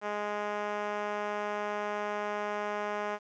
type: tone with band-pass filter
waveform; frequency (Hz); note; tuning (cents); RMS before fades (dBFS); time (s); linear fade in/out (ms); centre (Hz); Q
5% pulse; 207.7; G#3; 0; -34; 0.01-3.19; 50; 600; 0.87
effects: resampled to 16000 Hz + 10-bit